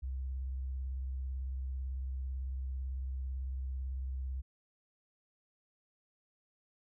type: tone with vibrato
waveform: sine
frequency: 65.41 Hz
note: C2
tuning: in tune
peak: -35 dBFS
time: 0.02-4.42 s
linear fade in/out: 20 ms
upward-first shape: triangle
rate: 18 Hz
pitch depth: 64 cents each way
effects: none